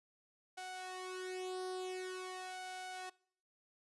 sawtooth tone with flanger, 370 Hz, F#4, in tune, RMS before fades -44 dBFS, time 0.57-3.1 s, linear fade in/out 10 ms, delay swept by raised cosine 1.3 to 2.5 ms, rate 0.46 Hz, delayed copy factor +0.8, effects noise-tail reverb RT60 0.6 s tail -23 dB re dry + resampled to 24000 Hz

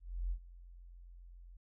sine tone with ADSR envelope, 43.65 Hz, F1, in tune, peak -32 dBFS, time 0-1.57 s, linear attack 310 ms, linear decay 74 ms, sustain -19 dB, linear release 5 ms, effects none

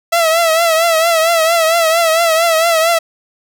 sawtooth tone with vibrato, 659.3 Hz, E5, in tune, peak -6 dBFS, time 0.12-2.99 s, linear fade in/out 10 ms, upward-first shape triangle, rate 4.4 Hz, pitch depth 80 cents each way, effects none

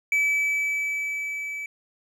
triangle tone with level ramp, 2300 Hz, D7, 37 cents flat, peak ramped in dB -17 to -29 dBFS, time 0.12-1.66 s, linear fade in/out 2 ms, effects none

